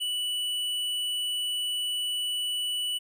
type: tone with tanh clipping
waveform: sine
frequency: 2960 Hz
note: F#7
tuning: in tune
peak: -29 dBFS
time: 0-2.99 s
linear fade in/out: 20 ms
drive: 12 dB
effects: none